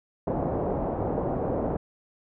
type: low-pass noise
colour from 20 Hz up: white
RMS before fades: -28 dBFS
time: 0.27-1.77 s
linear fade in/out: 5 ms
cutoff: 710 Hz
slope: 24 dB/octave
effects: none